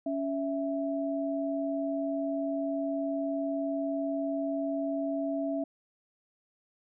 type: tone pair together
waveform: sine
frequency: 280 / 659.6 Hz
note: C#4 / E5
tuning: +18 / +1 cents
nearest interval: octave + minor third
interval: 1483 cents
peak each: -31 / -32 dBFS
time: 0.06-5.64 s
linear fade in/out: 5 ms
effects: none